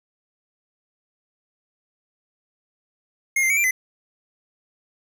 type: tone with pitch steps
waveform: square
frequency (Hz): 2142 / 2091 / 2250 / 2364 / 2031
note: C7 / C7 / C#7 / D7 / B6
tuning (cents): +40 / -2 / +25 / +11 / +48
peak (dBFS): -18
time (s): 3.36-3.71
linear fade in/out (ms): 5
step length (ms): 70
effects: 9-bit